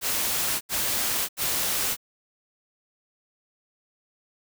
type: noise bursts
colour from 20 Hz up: white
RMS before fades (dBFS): -26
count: 3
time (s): 0.01-1.968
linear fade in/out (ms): 50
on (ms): 600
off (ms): 79
effects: none